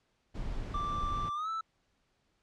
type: noise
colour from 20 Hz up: brown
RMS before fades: -37 dBFS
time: 0.34-1.3 s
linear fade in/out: 20 ms
type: tone with pitch glide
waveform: triangle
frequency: 1175 to 1318.9 Hz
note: D6 to E6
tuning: +1 to +1 cents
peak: -31 dBFS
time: 0.74-1.61 s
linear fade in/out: 5 ms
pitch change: +200 cents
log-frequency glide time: 1.34-1.49 s
effects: pink hiss -75 dBFS RMS until 2.42 s + low-pass 6000 Hz 12 dB/octave